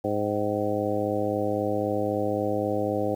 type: harmonic tone with a mistuned harmonic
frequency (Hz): 103.83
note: G#2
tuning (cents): 0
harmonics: 1 / 2 / 3 / 4 / 5 / 6 / 7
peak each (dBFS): -34 / -34 / -30 / -32 / -28 / -33 / -33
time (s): 0.04-3.15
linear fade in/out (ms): 5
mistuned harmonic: 7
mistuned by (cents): +78
effects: 9-bit